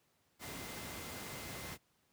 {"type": "tone in noise", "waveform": "sine", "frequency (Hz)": 2071, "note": "C7", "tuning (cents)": -18, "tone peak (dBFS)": -55, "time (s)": [0.39, 1.78], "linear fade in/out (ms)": 50, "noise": "pink", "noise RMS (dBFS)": -45, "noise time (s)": [0.39, 1.78], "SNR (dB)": -13, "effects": ["pink hiss -75 dBFS RMS until 2.12 s", "high-pass 80 Hz 12 dB/octave"]}